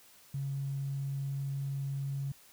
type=tone with tanh clipping; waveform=triangle; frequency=138 Hz; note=C#3; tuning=7 cents flat; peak=-32 dBFS; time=0.34-2.32 s; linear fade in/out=5 ms; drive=2 dB; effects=white hiss -59 dBFS RMS until 2.52 s